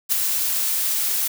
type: noise with ADSR envelope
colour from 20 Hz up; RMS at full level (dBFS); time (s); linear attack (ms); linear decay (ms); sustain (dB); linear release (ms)
blue; -17; 0.09-1.28; 34; 5; -5; 9
effects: none